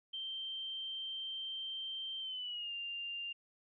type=tone with pitch glide; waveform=sine; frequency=3136 to 2794 Hz; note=G7 to F7; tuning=0 to 0 cents; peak=-39 dBFS; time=0.13-3.33 s; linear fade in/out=10 ms; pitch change=-200 cents; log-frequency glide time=2.2-2.73 s; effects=none